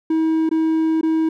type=tone with dropouts; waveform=triangle; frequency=320.2 Hz; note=D#4; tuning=50 cents sharp; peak=-13 dBFS; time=0.1-1.29 s; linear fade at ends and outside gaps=5 ms; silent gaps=0.492-0.512 / 1.012-1.03 s; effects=none